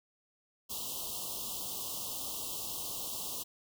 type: band-stop noise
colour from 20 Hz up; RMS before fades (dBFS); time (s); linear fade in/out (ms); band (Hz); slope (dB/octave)
white; -39; 0.69-3.44; 20; 1200 to 2800; 96
effects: none